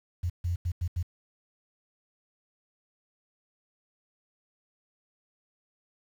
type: tone bursts at uneven times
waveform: sine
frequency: 87.2 Hz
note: F2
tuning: 2 cents flat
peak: -26 dBFS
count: 5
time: 0.23-0.3 / 0.44-0.56 / 0.65-0.72 / 0.81-0.88 / 0.96-1.03 s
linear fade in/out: 10 ms
effects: 9-bit